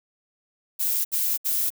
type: noise bursts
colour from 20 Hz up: violet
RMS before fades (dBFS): -24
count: 3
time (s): 0.79-1.704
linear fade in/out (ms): 20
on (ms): 260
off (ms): 67
effects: none